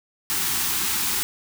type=band-stop noise; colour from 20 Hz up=white; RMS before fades=-24 dBFS; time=0.3-1.23 s; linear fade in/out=0 ms; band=430 to 750 Hz; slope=96 dB/octave; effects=none